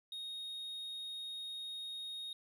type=tone; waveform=triangle; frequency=3729 Hz; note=A#7; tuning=in tune; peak=-40 dBFS; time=0.12-2.33 s; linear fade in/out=2 ms; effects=none

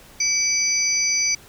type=tone cluster; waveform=sine; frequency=2300 / 4752 / 5960 Hz; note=D7 / D8 / F#8; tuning=-37 / +20 / +12 cents; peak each=-24 / -25 / -20 dBFS; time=0.2-1.35 s; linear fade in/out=5 ms; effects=pink hiss -47 dBFS RMS until 1.48 s

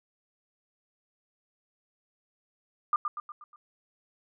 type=tone with echo; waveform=sine; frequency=1204 Hz; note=D6; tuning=43 cents sharp; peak=-21 dBFS; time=2.93-2.96 s; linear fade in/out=2 ms; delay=120 ms; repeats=5; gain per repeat=-6 dB; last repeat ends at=3.56 s; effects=none

